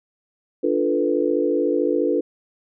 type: chord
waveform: sine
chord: B half-diminished seventh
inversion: first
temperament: equal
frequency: 293.7 / 349.2 / 440 / 493.9 Hz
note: D4 / F4 / A4 / B4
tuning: 0 / 0 / 0 / 0 cents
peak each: -23 dBFS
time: 0.63-2.21 s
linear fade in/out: 10 ms
effects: none